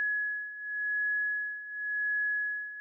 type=beating tone pair; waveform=sine; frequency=1687 / 1687.91 Hz; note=G#6 / G#6; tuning=+27 / +28 cents; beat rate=0.91 Hz; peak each=-35 / -31 dBFS; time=0-2.8 s; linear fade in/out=0 ms; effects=none